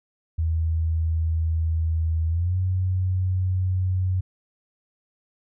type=tone with pitch glide; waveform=sine; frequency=81 to 92.51 Hz; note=E2 to F#2; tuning=-30 to 0 cents; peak=-20 dBFS; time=0.38-4.21 s; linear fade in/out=10 ms; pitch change=+230 cents; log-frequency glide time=2.28-2.57 s; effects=none